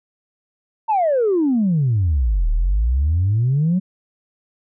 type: exponential two-way sweep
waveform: sine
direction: down then up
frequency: 920 to 36.71 to 191.6 Hz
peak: -13 dBFS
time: 0.88-3.8 s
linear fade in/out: 20 ms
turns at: 2.5 s
effects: tanh soft clip ceiling -11 dBFS